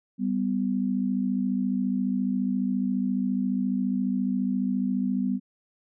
sine tone pair together, 195.7 / 250.2 Hz, G3 / B3, -3 / +23 cents, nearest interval major third, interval 426 cents, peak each -26 dBFS, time 0.18-5.4 s, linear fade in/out 50 ms, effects none

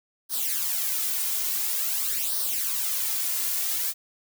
blue noise with flanger, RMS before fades -27 dBFS, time 0.29-3.94 s, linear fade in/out 50 ms, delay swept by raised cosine 0.2 to 2.9 ms, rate 0.48 Hz, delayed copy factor +0.7, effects none

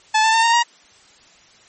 sawtooth tone with pitch steps, 868 / 886.8 / 905.9 / 925.5 / 945.5 Hz, A5 / A5 / A#5 / A#5 / A#5, -24 / +13 / -50 / -13 / +24 cents, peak -9 dBFS, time 0.14-0.63 s, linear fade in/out 10 ms, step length 98 ms, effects white hiss -50 dBFS RMS until 1.68 s + MP3 32 kbps

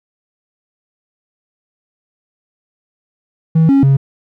triangle tone with pitch steps, 161.4 / 274.9 / 136.8 Hz, E3 / C#4 / C#3, -36 / -14 / -23 cents, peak -4 dBFS, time 3.55-3.97 s, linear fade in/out 10 ms, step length 140 ms, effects tanh soft clip ceiling -1 dBFS

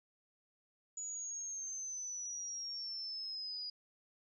sine exponential sweep, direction down, 6900 to 4888 Hz, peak -40 dBFS, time 0.97-3.7 s, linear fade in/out 5 ms, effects none

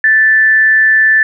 sine tone with amplitude modulation, 1760 Hz, A6, in tune, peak -4 dBFS, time 0.04-1.23 s, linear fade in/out 2 ms, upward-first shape sine, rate 218 Hz, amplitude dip 30%, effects none

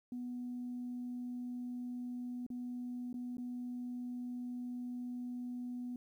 sine tone with dropouts, 246.1 Hz, B3, 6 cents flat, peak -38 dBFS, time 0.12-5.96 s, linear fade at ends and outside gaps 2 ms, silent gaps 2.465-2.502 / 3.129-3.141 / 3.37-3.381 s, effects tanh soft clip ceiling -35 dBFS + 12-bit

